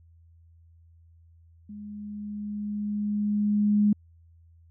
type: tone with level ramp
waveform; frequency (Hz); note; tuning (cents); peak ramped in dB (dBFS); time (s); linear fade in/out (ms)
sine; 207.7; G#3; 0; -38 to -17; 1.69-3.93; 5
effects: added 83 Hz sine -53 dBFS peak until 4.7 s